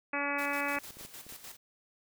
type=harmonic tone; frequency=284.9 Hz; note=C#4; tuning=48 cents sharp; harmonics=1 / 2 / 3 / 4 / 5 / 6 / 7 / 8 / 9; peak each=-39 / -39 / -39 / -39 / -39 / -39 / -39 / -39 / -39 dBFS; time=0.13-0.79 s; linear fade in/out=5 ms
type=noise with tremolo; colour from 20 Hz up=white; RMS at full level=-46 dBFS; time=0.38-1.57 s; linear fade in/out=10 ms; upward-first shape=square; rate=6.6 Hz; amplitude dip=60%
type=clicks; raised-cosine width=2 ms; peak=-39 dBFS; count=7; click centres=0.769 / 0.906 / 0.97 / 1.011 / 1.05 / 1.266 / 1.324 s
effects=none